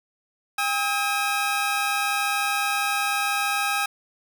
20% pulse tone pair together, 806 / 1279.4 Hz, G5 / D#6, +48 / +48 cents, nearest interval minor sixth, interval 800 cents, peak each -20 dBFS, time 0.58-3.86 s, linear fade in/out 5 ms, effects none

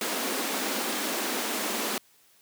pink high-pass noise, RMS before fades -30 dBFS, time 0.01-1.98 s, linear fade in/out 2 ms, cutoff 200 Hz, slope 96 dB/octave, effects white hiss -61 dBFS RMS until 2.41 s + high-pass 100 Hz 12 dB/octave

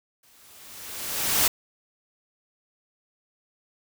white noise with exponential growth, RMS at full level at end -19 dBFS, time 0.23-1.48 s, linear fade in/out 5 ms, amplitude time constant 270 ms, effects none

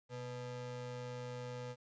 square ring-modulated tone, 185 Hz, F#3, in tune, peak -40 dBFS, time 0.09-1.76 s, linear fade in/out 50 ms, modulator 311 Hz, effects resampled to 16000 Hz + 12-bit

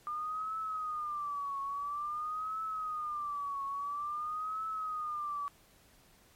sine tone with vibrato, 1200 Hz, D6, 37 cents sharp, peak -34 dBFS, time 0.07-5.48 s, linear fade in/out 0 ms, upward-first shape triangle, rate 0.49 Hz, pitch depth 150 cents each way, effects pink hiss -63 dBFS RMS until 6.35 s + MP3 64 kbps

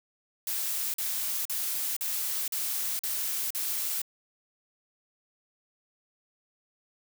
blue noise bursts, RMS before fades -31 dBFS, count 7, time 0.47-4.018 s, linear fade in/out 2 ms, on 470 ms, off 43 ms, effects none

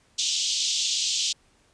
pink band-pass noise, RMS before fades -26 dBFS, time 0.18-1.33 s, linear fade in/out 10 ms, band 3000 to 7400 Hz, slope 48 dB/octave, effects pink hiss -62 dBFS RMS until 1.73 s + resampled to 22050 Hz

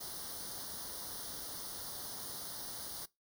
white noise with comb filter, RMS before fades -44 dBFS, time 0-3.06 s, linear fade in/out 10 ms, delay 0.2 ms, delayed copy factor +0.9, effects noise-tail reverb RT60 0.2 s tail -21 dB re dry

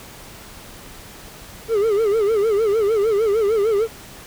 triangle tone with vibrato, 425.8 Hz, G#4, 43 cents sharp, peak -13 dBFS, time 1.68-3.88 s, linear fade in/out 50 ms, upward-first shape sine, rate 6.6 Hz, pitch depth 130 cents each way, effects pink hiss -40 dBFS RMS until 4.26 s

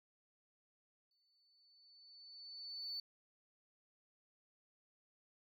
sine tone with exponential growth, 4492 Hz, C#8, 22 cents sharp, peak -39 dBFS, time 1.11-3 s, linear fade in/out 2 ms, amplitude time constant 410 ms, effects tanh soft clip ceiling -37 dBFS

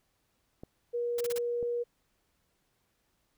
clicks, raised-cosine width 2 ms, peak -30 dBFS, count 2, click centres 0.635 / 1.628 s
sine tone, 478 Hz, A#4, 43 cents sharp, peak -29 dBFS, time 0.93-1.84 s, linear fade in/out 20 ms
white noise bursts, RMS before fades -39 dBFS, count 4, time 1.18-1.385 s, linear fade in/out 5 ms, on 28 ms, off 31 ms
effects pink hiss -75 dBFS RMS until 3.37 s

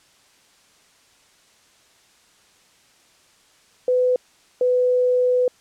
sine tone pair in turn, 502 / 499.1 Hz, B4 / B4, +28 / +18 cents, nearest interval unison, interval 10 cents, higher first, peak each -15 dBFS, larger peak neither, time 3.88-4.16 / 4.61-5.48 s, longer second, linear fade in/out 2 ms, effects white hiss -56 dBFS RMS until 5.6 s + low-pass 8000 Hz 12 dB/octave

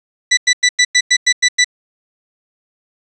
20% pulse tone bursts, 1975.5 Hz, B6, in tune, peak -3 dBFS, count 9, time 0.31-1.645 s, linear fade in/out 10 ms, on 63 ms, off 96 ms, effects resampled to 24000 Hz + 7-bit

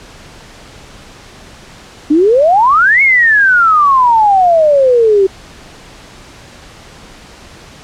sine exponential two-way sweep, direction up then down, 285.8 to 2217 to 376.8 Hz, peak -5 dBFS, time 2.1-5.27 s, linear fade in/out 10 ms, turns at 3.02 s, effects pink hiss -36 dBFS RMS until 7.83 s + low-pass 7000 Hz 12 dB/octave

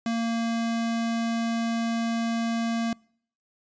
square tone, 230 Hz, A#3, 23 cents flat, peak -25 dBFS, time 0.06-2.93 s, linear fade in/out 2 ms, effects noise-tail reverb RT60 0.6 s tail -26 dB re dry + resampled to 16000 Hz

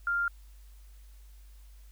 sine tone, 1396.9 Hz, F6, in tune, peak -26 dBFS, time 0.07-0.28 s, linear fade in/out 2 ms, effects added 50 Hz sine -49 dBFS peak until 1.91 s + white hiss -65 dBFS RMS until 1.91 s

